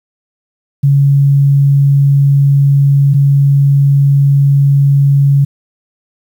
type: tone pair in turn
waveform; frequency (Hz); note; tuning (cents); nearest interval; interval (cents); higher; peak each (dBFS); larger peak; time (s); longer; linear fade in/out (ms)
sine; 140 / 140; C#3 / C#3; +18 / +18; unison; 0; neither; -5; neither; 0.83-3.14 / 3.14-5.45; neither; 10
effects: 7-bit